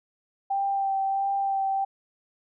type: tone with vibrato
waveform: sine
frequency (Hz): 784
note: G5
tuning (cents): 0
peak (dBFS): -23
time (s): 0.5-1.85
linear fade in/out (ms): 10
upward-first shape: sine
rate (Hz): 1.5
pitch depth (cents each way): 16
effects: none